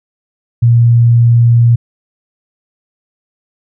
sine tone, 118 Hz, A#2, 22 cents sharp, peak -4 dBFS, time 0.62-1.76 s, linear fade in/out 10 ms, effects none

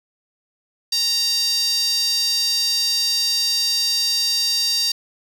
sawtooth tone with high-pass filter, 930 Hz, A#5, 4 cents flat, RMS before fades -20 dBFS, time 0.92-4.92 s, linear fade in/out 5 ms, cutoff 4600 Hz, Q 5.9, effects none

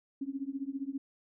sine tone with tremolo, 273.7 Hz, C#4, 22 cents flat, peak -30 dBFS, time 0.21-0.98 s, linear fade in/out 5 ms, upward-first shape triangle, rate 15 Hz, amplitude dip 100%, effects none

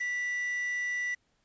triangle tone with quantisation, 1966 Hz, B6, 8 cents flat, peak -28 dBFS, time 0-1.15 s, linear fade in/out 10 ms, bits 8, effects pink hiss -73 dBFS RMS until 1.44 s + resampled to 16000 Hz

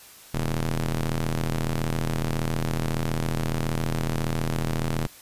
sawtooth ring-modulated tone, 81.6 Hz, E2, 17 cents flat, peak -17 dBFS, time 0.34-5.07 s, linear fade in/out 5 ms, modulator 58.1 Hz, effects white hiss -48 dBFS RMS until 5.21 s + resampled to 32000 Hz

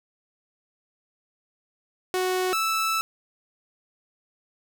sawtooth tone pair in turn, 369.2 / 1315.7 Hz, F#4 / E6, -4 / -4 cents, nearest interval octave + minor seventh, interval 2200 cents, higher second, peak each -19 dBFS, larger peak neither, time 2.14-2.53 / 2.53-3.01 s, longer second, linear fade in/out 0 ms, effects none

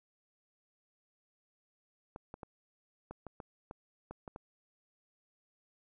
clicks, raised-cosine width 1 ms, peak -30 dBFS, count 10, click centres 2.161 / 2.341 / 2.432 / 3.11 / 3.267 / 3.402 / 3.711 / 4.11 / 4.278 / 4.361 s, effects none

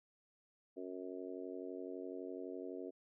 harmonic tone, 91.9 Hz, F#2, 11 cents flat, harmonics 3 / 4 / 5 / 6 / 7, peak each -48 / -47 / -49 / -56 / -53 dBFS, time 0.76-2.91 s, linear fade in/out 20 ms, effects none

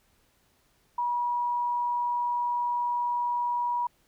sine tone, 965 Hz, B5, 40 cents flat, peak -25 dBFS, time 0.98-3.87 s, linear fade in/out 5 ms, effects pink hiss -67 dBFS RMS until 4.07 s

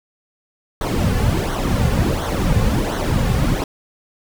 brown noise with flanger, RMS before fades -18 dBFS, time 0.81-3.64 s, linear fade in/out 2 ms, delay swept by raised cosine 0.4 to 3.2 ms, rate 1.4 Hz, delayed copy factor -0.7, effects none

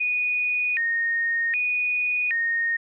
sine tone with vibrato, 2138 Hz, C7, 37 cents sharp, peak -21 dBFS, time 0-2.77 s, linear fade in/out 10 ms, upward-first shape square, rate 0.65 Hz, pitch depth 250 cents each way, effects none

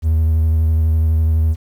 triangle tone with vibrato, 79.8 Hz, D#2, 44 cents sharp, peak -9 dBFS, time 0.02-1.56 s, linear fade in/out 50 ms, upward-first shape sine, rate 12 Hz, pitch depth 23 cents each way, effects tanh soft clip ceiling -5 dBFS + 8-bit

